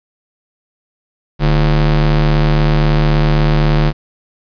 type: ring-modulated tone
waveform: square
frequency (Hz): 92.5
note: F#2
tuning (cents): 0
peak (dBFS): -7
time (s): 1.39-3.93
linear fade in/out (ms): 50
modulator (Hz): 54.4
effects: resampled to 11025 Hz + 8-bit